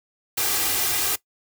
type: noise with comb filter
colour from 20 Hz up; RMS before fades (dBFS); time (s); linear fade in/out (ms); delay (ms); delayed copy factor
white; -23; 0.37-1.16; 10; 2.5; +0.65
effects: noise-tail reverb RT60 0.1 s tail -19 dB re dry + high-pass 60 Hz 12 dB/octave